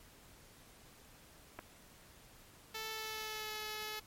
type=clicks; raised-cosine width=0.5 ms; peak=-30 dBFS; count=2; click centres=1.589 / 1.592 s
type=tone with pitch glide; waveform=5% pulse; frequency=440 to 428.7 Hz; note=A4 to A4; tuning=0 to -45 cents; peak=-29 dBFS; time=2.74-4 s; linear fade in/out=10 ms; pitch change=-45 cents; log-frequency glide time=2.91-3.56 s
effects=pink hiss -60 dBFS RMS until 4.06 s + MP3 64 kbps